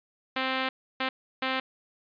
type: tone bursts at uneven times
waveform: 5% pulse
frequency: 261.8 Hz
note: C4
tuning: 1 cent sharp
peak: -15 dBFS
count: 3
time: 0.36-0.69 / 1-1.09 / 1.42-1.6 s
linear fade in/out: 5 ms
effects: resampled to 11025 Hz